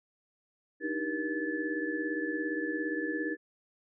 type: tone cluster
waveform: sine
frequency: 300.1 / 317.5 / 392 / 476.3 / 1733 Hz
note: D4 / D#4 / G4 / A#4 / A6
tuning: +38 / +35 / 0 / +37 / -27 cents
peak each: -37 / -35 / -40 / -39 / -36 dBFS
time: 0.8-3.37 s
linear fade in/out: 50 ms
effects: none